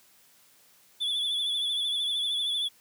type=tone with vibrato; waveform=triangle; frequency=3442 Hz; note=A7; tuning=39 cents flat; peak=-25 dBFS; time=1-2.69 s; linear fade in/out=20 ms; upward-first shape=triangle; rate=13 Hz; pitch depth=60 cents each way; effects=white hiss -60 dBFS RMS until 2.8 s + high-pass 80 Hz 12 dB/octave